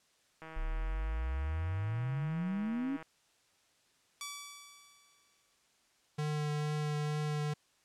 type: click train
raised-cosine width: 0.5 ms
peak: -33 dBFS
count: 418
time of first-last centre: 0.42-3.026 s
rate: 160 Hz
type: exponential sweep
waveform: sine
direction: up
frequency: 32.7 to 285.9 Hz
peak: -32 dBFS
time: 0.56-2.97 s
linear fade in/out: 10 ms
type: tone with exponential decay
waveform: 5% pulse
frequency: 1149 Hz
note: D6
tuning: 38 cents flat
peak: -25 dBFS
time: 4.21-5.55 s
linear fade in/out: 1 ms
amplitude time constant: 290 ms
type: tone with vibrato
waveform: square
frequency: 150 Hz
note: D3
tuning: 37 cents sharp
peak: -33 dBFS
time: 6.18-7.54 s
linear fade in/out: 10 ms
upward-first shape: triangle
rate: 2.2 Hz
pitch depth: 13 cents each way
effects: white hiss -70 dBFS RMS until 7.84 s + low-pass 8000 Hz 12 dB/octave